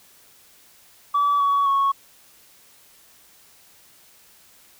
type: tone with pitch steps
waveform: sine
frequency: 1149 / 1126.7 / 1104.7 Hz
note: D6 / C#6 / C#6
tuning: -38 / +28 / -6 cents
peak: -15 dBFS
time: 1.14-1.92 s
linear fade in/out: 10 ms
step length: 260 ms
effects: tanh soft clip ceiling -14 dBFS + white hiss -53 dBFS RMS until 4.79 s